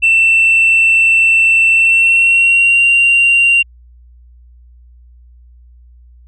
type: tone with pitch glide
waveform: sine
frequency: 2682 to 2765 Hz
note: E7 to F7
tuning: +29 to -18 cents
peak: -5 dBFS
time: 0.02-3.63 s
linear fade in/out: 20 ms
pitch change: +53 cents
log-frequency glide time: 1.73-2.82 s
effects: tanh soft clip ceiling -4 dBFS + added 60 Hz sine -39 dBFS peak until 6.27 s